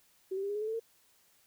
sine tone with pitch steps, 379.4 / 389.4 / 399.6 / 410.2 / 421 / 432.1 / 443.4 / 455.1 Hz, F#4 / G4 / G4 / G#4 / G#4 / A4 / A4 / A#4, +43 / -12 / +33 / -21 / +24 / -31 / +13 / -42 cents, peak -32 dBFS, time 0.31-0.798 s, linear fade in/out 10 ms, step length 61 ms, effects white hiss -67 dBFS RMS until 1.46 s

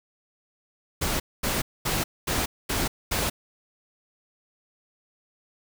pink noise bursts, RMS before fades -26 dBFS, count 6, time 1.01-3.3 s, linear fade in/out 10 ms, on 190 ms, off 230 ms, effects none

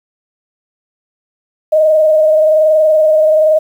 sine tone with frequency modulation, 622.3 Hz, D#5, in tune, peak -6 dBFS, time 1.72-3.59 s, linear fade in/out 10 ms, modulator 21.1 Hz, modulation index 0.62, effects 7-bit

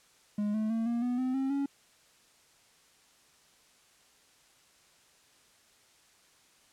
triangle tone with pitch steps, 207.7 / 216.6 / 226 / 235.7 / 245.9 / 256.4 / 267.5 / 279 Hz, G#3 / A3 / A3 / A#3 / B3 / C4 / C4 / C#4, 0 / -27 / +47 / +19 / -7 / -35 / +38 / +11 cents, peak -26 dBFS, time 0.38-1.66 s, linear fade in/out 5 ms, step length 160 ms, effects white hiss -63 dBFS RMS until 6.72 s + low-pass 9000 Hz 12 dB/octave

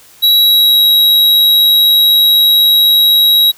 square tone with pitch glide, 3886 to 3848 Hz, B7 to B7, -29 to -46 cents, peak -6 dBFS, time 0.22-3.52 s, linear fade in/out 20 ms, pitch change -17 cents, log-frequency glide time 0.33-0.83 s, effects white hiss -42 dBFS RMS until 3.57 s

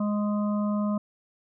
harmonic tone, 207.7 Hz, G#3, in tune, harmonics 1 / 3 / 5 / 6, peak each -24 / -34 / -38 / -40 dBFS, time 0-0.98 s, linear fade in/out 5 ms, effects none

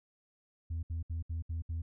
sine tone bursts, 82.41 Hz, E2, in tune, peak -31 dBFS, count 6, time 0.7-1.82 s, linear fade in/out 10 ms, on 130 ms, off 68 ms, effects tanh soft clip ceiling -32 dBFS

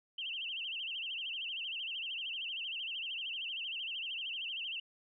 sine tone with vibrato, 2918 Hz, F#7, 25 cents flat, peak -37 dBFS, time 0.18-4.8 s, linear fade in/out 5 ms, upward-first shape sine, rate 13 Hz, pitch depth 170 cents each way, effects none

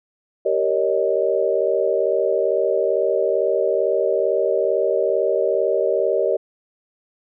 sine chord, Eb dominant seventh, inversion first, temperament just, 388.9 / 466.7 / 560 / 622.3 Hz, G4 / Bb4 / Db5 / Eb5, -14 / +2 / +18 / 0 cents, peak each -22 dBFS, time 0.45-6.37 s, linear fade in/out 10 ms, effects none

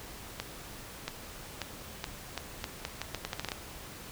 accelerating click train, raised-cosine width 0.2 ms, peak -16 dBFS, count 15, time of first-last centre 0.4-3.519 s, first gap 680 ms, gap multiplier 0.79, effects pink hiss -46 dBFS RMS until 4.11 s

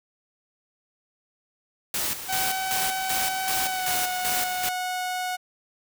white noise with tremolo, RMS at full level -27 dBFS, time 1.94-4.69 s, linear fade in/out 2 ms, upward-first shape square, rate 2.6 Hz, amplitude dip 65%
sawtooth tone with pitch glide, 759 to 732.7 Hz, F#5 to F#5, +44 to -17 cents, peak -23 dBFS, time 2.28-5.37 s, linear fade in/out 20 ms, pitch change -61 cents, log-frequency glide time 3.64-3.94 s
effects none

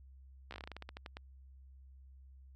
slowing click train, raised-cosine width 0.3 ms, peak -29 dBFS, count 15, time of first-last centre 0.51-1.169 s, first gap 14 ms, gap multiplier 1.17, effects added 66 Hz sine -54 dBFS peak until 2.55 s

